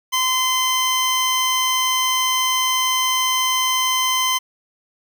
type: tone pair together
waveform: 30% pulse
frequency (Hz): 1031 / 3093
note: C6 / G7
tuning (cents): -26 / -24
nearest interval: octave + perfect fifth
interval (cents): 1902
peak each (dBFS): -17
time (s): 0.12-4.39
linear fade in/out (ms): 20
effects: none